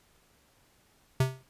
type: tone with exponential decay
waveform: square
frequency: 130.81 Hz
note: C3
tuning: in tune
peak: -20 dBFS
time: 1.2-1.43 s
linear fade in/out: 5 ms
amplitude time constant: 48 ms
effects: pink hiss -65 dBFS RMS until 1.49 s + resampled to 32000 Hz